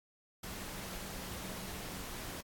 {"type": "tone in noise", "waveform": "sine", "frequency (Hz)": 188.7, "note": "F#3", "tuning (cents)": 34, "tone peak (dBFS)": -50, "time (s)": [0.43, 2.04], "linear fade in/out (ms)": 5, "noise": "pink", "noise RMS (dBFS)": -44, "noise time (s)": [0.43, 2.41], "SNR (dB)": -9, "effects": ["AAC 64 kbps"]}